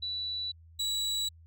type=tone pair in turn; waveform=sine / 35% pulse; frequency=3951 / 3910 Hz; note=B7 / B7; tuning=0 / -18 cents; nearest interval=unison; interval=18 cents; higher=first; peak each=-32 / -27 dBFS; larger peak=second; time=0.02-0.52 / 0.79-1.29 s; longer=neither; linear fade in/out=10 ms; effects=added 82 Hz sine -52 dBFS peak until 1.46 s